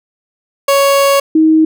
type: tone pair in turn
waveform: 30% pulse / sine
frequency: 556 / 316.1 Hz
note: C#5 / D#4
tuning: +5 / +27 cents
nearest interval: minor seventh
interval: 978 cents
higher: first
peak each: -5 dBFS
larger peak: neither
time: 0.68-1.2 / 1.35-1.65 s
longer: first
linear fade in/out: 5 ms
effects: none